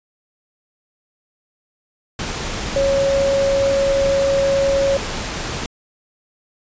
sine tone in noise, 551 Hz, C#5, 11 cents flat, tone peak -14 dBFS, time 2.76-4.97 s, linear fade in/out 2 ms, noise pink, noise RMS -25 dBFS, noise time 2.19-5.66 s, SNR +8 dB, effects resampled to 16000 Hz

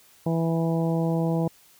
harmonic tone with a mistuned harmonic, 164.81 Hz, E3, in tune, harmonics 1 / 2 / 3 / 4 / 5 / 6, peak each -23 / -29 / -30 / -33 / -36 / -41 dBFS, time 0.26-1.48 s, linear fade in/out 5 ms, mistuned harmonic 6, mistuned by -15 cents, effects white hiss -56 dBFS RMS until 1.79 s

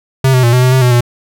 square tone with pitch steps, 132.7 / 127.6 / 118.6 / 125.9 / 127.6 / 130.7 / 124.1 / 120.8 Hz, C3 / C3 / A#2 / B2 / C3 / C3 / B2 / B2, +25 / -43 / +30 / +34 / -43 / -1 / +9 / -38 cents, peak -7 dBFS, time 0.24-1.008 s, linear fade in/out 5 ms, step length 96 ms, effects none

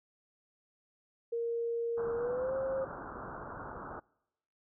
sine tone with pitch glide, 466.2 to 532.4 Hz, A#4 to C5, 0 to +30 cents, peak -31 dBFS, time 1.32-2.85 s, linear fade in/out 10 ms, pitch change +230 cents, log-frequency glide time 2.15-2.54 s
white low-pass noise, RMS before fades -44 dBFS, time 1.97-4 s, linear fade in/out 10 ms, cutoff 1500 Hz, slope 96 dB/octave
effects noise-tail reverb RT60 0.9 s tail -26 dB re dry

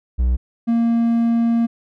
triangle tone pair in turn, 61.74 / 232.1 Hz, B1 / A#3, 0 / -7 cents, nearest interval octave + major seventh, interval 2293 cents, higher second, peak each -12 dBFS, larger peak neither, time 0.18-0.37 / 0.67-1.67 s, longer second, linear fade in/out 20 ms, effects none

